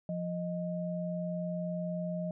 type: tone pair together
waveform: sine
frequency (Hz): 174.5 / 621.8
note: F3 / D#5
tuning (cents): -1 / -1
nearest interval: octave + minor seventh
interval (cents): 2200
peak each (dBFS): -34 / -37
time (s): 0.09-2.31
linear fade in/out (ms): 2
effects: none